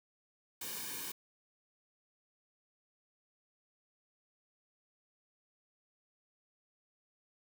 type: noise with comb filter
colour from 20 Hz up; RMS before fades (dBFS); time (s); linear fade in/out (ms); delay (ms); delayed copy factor
white; -42; 0.61-1.12; 5; 1.5; -1
effects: none